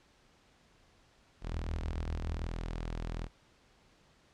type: tone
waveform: sawtooth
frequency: 41.2 Hz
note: E1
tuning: in tune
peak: -32 dBFS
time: 1.41-3.29 s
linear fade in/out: 50 ms
type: tone with vibrato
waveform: sine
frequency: 75.4 Hz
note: D2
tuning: 46 cents sharp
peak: -37 dBFS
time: 1.51-2.48 s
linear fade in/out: 50 ms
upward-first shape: triangle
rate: 1.7 Hz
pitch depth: 56 cents each way
effects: pink hiss -65 dBFS RMS until 4.33 s + low-pass 6000 Hz 12 dB/octave